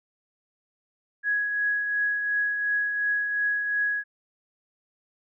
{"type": "tone with tremolo", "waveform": "sine", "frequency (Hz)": 1668, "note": "G#6", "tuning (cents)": 7, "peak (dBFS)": -21, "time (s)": [1.23, 4.04], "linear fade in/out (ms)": 50, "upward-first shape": "triangle", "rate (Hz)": 2.8, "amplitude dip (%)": 45, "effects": []}